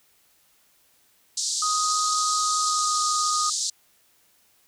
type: band-pass noise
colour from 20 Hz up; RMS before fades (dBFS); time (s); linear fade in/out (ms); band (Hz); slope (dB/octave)
white; -27; 1.37-3.7; 5; 4000 to 8000; 48
type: tone with pitch glide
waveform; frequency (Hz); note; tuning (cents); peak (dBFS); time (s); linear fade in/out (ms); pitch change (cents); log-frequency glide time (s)
sine; 1248 to 1235.1; D#6 to D#6; +5 to -13; -23; 1.62-3.5; 5; -18; 2.56-3.05
effects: white hiss -62 dBFS RMS until 4.67 s